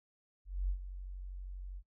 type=tone with ADSR envelope; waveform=sine; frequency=46.25 Hz; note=F#1; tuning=in tune; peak=-29 dBFS; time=0.45-1.83 s; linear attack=240 ms; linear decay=87 ms; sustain=-12 dB; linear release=59 ms; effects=noise-tail reverb RT60 0.1 s tail -26 dB re dry